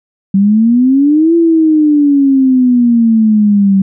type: exponential two-way sweep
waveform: sine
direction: up then down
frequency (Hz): 191.4 to 339.1 to 191.4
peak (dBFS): -5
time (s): 0.34-3.82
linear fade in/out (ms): 5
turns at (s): 1.35
effects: none